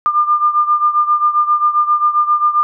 sine beating tone pair, 1200 / 1207.5 Hz, D6 / D6, +37 / +48 cents, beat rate 7.5 Hz, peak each -12 / -16 dBFS, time 0.06-2.63 s, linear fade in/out 0 ms, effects none

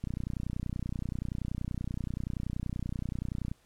click train, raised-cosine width 5 ms, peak -22 dBFS, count 107, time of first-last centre 0.04-3.515 s, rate 30.5 Hz, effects pink hiss -66 dBFS RMS until 3.65 s + low-pass 12000 Hz 12 dB/octave

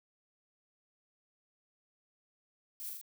violet noise with echo, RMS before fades -43 dBFS, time 2.8-2.89 s, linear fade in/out 0 ms, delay 41 ms, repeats 3, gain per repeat -2 dB, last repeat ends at 3.013 s, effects none

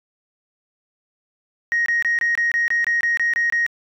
sine tone bursts, 1876 Hz, A#6, 11 cents sharp, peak -15 dBFS, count 12, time 1.72-3.664 s, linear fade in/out 0 ms, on 140 ms, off 24 ms, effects tanh soft clip ceiling -13 dBFS

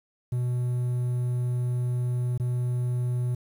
triangle tone with dropouts, 123.47 Hz, B2, in tune, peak -22 dBFS, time 0.32-3.35 s, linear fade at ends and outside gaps 5 ms, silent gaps 2.378-2.398 s, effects 9-bit

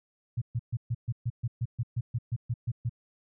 sine tone bursts, 118.3 Hz, A#2, 26 cents sharp, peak -26 dBFS, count 15, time 0.37-2.895 s, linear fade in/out 10 ms, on 47 ms, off 130 ms, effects none

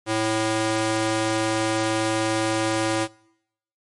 square tone with high-pass filter, 110 Hz, A2, in tune, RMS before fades -23 dBFS, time 0.06-3.08 s, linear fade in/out 50 ms, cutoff 310 Hz, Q 0.8, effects noise-tail reverb RT60 0.8 s tail -24 dB re dry + MP3 48 kbps

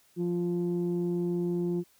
sine tone pair together, 174.61 / 349.2 Hz, F3 / F4, 0 / 0 cents, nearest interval octave, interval 1200 cents, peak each -28 dBFS, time 0.16-1.84 s, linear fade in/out 50 ms, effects tanh soft clip ceiling -22 dBFS + white hiss -64 dBFS RMS until 1.99 s

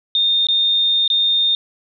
sine tone with dropouts, 3649 Hz, A#7, 38 cents flat, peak -13 dBFS, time 0.15-1.55 s, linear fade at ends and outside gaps 1 ms, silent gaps 0.469-0.486 / 1.078-1.101 s, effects none

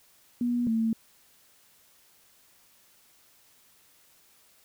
sine tone pair in turn, 241.7 / 224.9 Hz, B3 / A3, -37 / +38 cents, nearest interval minor second, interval 125 cents, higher first, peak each -24 / -23 dBFS, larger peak second, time 0.41-0.67 / 0.67-0.93 s, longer neither, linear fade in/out 2 ms, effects white hiss -61 dBFS RMS until 4.64 s

